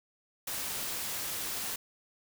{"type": "noise", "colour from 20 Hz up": "white", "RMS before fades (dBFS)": -36, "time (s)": [0.47, 1.76], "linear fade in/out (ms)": 5, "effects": []}